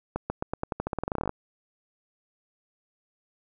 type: accelerating click train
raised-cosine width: 1 ms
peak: -14 dBFS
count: 20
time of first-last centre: 0.16-1.294 s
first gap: 140 ms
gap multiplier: 0.89
effects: none